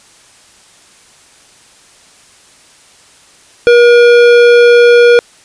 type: tone with hard clipping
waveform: sine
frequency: 478.5 Hz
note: A#4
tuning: 45 cents sharp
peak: -4 dBFS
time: 3.67-5.19 s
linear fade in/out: 0 ms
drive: 14 dB
effects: white hiss -43 dBFS RMS until 5.44 s + resampled to 22050 Hz